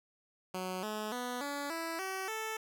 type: tone with pitch steps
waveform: 10% pulse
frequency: 185 / 213.7 / 246.9 / 285.3 / 329.6 / 380.8 / 440 Hz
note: F#3 / G#3 / B3 / C#4 / E4 / F#4 / A4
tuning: 0 / +50 / 0 / +50 / 0 / +50 / 0 cents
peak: -28 dBFS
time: 0.54-2.57 s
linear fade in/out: 5 ms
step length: 290 ms
effects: none